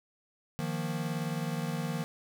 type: chord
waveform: square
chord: Eb suspended second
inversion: none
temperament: equal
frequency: 155.56 / 174.61 / 233.1 Hz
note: Eb3 / F3 / Bb3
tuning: 0 / 0 / 0 cents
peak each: -35 / -37 / -39 dBFS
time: 0.59-2.04 s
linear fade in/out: 0 ms
effects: none